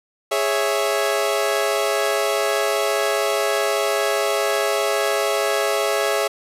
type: chord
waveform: sawtooth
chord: C# minor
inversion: second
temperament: equal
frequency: 415.3 / 554.4 / 659.3 Hz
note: G#4 / C#5 / E5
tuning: 0 / 0 / 0 cents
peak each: -19 dBFS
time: 0.31-6.28 s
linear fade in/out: 10 ms
effects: resampled to 32000 Hz + 8-bit